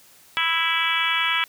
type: harmonic tone with a mistuned harmonic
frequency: 329.6 Hz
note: E4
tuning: in tune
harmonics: 3 / 4 / 5 / 6 / 7 / 8 / 9 / 10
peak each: -30 / -27 / -28 / -29 / -25 / -30 / -29 / -27 dBFS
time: 0.37-1.44 s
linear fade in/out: 0 ms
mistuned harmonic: 10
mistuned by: +19 cents
effects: white hiss -52 dBFS RMS until 1.48 s + high-pass 60 Hz 12 dB/octave